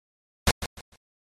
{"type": "noise with echo", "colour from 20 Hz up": "pink", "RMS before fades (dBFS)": -18, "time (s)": [0.47, 0.51], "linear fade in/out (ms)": 2, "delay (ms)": 150, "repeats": 3, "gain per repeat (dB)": -12, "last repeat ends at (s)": 0.96, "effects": ["low-pass 10000 Hz 12 dB/octave", "MP3 64 kbps"]}